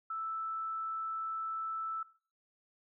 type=tone; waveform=sine; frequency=1318.5 Hz; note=E6; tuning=in tune; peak=-35 dBFS; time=0.1-2.03 s; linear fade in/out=5 ms; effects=noise-tail reverb RT60 0.4 s tail -18 dB re dry